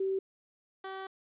sine / 15% pulse tone pair in turn, 384.8 / 383.4 Hz, G4 / G4, -32 / -38 cents, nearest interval unison, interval 6 cents, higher first, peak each -28 / -32 dBFS, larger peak first, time 0-0.19 / 0.84-1.07 s, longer second, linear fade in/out 5 ms, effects resampled to 8000 Hz + 11-bit

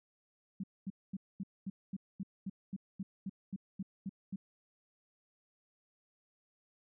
sine tone bursts, 192.8 Hz, G3, 28 cents flat, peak -36 dBFS, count 15, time 0.6-4.36 s, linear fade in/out 5 ms, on 36 ms, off 230 ms, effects none

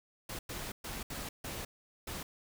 pink noise bursts at uneven times, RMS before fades -41 dBFS, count 6, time 0.29-0.39 / 0.49-0.72 / 0.84-1.03 / 1.1-1.29 / 1.44-1.65 / 2.07-2.23 s, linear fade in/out 5 ms, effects none

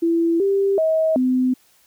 sine tone with pitch steps, 334.2 / 394.3 / 638 / 255.1 Hz, E4 / G4 / D#5 / C4, +24 / +10 / +43 / -44 cents, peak -15 dBFS, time 0.02-1.54 s, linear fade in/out 10 ms, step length 380 ms, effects white hiss -57 dBFS RMS until 1.86 s

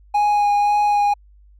triangle tone with vibrato, 825 Hz, G#5, 12 cents flat, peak -12 dBFS, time 0.14-1.14 s, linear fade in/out 10 ms, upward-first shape sine, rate 1.9 Hz, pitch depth 12 cents each way, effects added 50 Hz sine -46 dBFS peak until 1.59 s

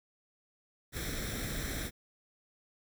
pink noise with comb filter, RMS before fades -37 dBFS, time 0.92-1.91 s, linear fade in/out 50 ms, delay 0.53 ms, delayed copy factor +0.7, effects none

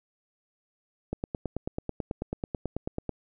click train, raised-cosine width 2 ms, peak -17 dBFS, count 19, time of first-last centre 1.13-3.093 s, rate 9.17 Hz, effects none

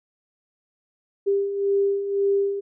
sine beating tone pair, 396.4 / 398.3 Hz, G4 / G4, +19 / +28 cents, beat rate 1.9 Hz, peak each -27 / -20 dBFS, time 1.26-2.61 s, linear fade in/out 20 ms, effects none

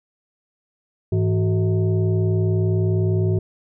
sine tone with frequency modulation, 103.83 Hz, G#2, in tune, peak -16 dBFS, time 1.12-3.39 s, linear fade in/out 5 ms, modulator 268 Hz, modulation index 0.92, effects none

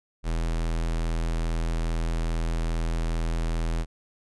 square tone, 41.2 Hz, E1, in tune, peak -25 dBFS, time 0.23-3.86 s, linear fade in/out 50 ms, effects resampled to 24000 Hz

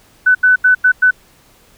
sine tone bursts at uneven times, 1500 Hz, F#6, 23 cents sharp, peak -6 dBFS, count 5, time 0.26-0.35 / 0.43-0.56 / 0.64-0.75 / 0.84-0.92 / 1.02-1.11 s, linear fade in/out 10 ms, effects pink hiss -49 dBFS RMS until 1.77 s

